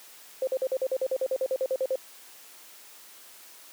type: tone bursts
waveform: sine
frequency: 523.3 Hz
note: C5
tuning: in tune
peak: -23 dBFS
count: 16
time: 0.42-1.957 s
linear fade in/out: 2 ms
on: 52 ms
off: 47 ms
effects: white hiss -50 dBFS RMS until 3.72 s + high-pass 300 Hz 12 dB/octave